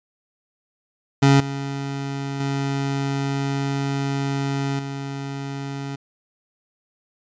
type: tone with level steps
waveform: 25% pulse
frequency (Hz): 138.5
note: C#3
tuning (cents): -1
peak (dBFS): -8 / -22 / -18 / -24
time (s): 1.22-5.96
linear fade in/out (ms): 10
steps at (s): 1.4 / 2.4 / 4.79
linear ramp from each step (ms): 2
effects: resampled to 16000 Hz